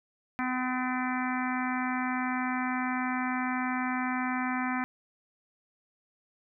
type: harmonic tone with a mistuned harmonic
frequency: 253.8 Hz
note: B3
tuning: 47 cents sharp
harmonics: 1 / 3 / 4 / 5 / 6 / 7 / 8 / 9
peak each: -31 / -36 / -37 / -38 / -39 / -39 / -40 / -41 dBFS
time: 0.39-4.84 s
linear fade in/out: 0 ms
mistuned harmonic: 9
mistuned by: +39 cents
effects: none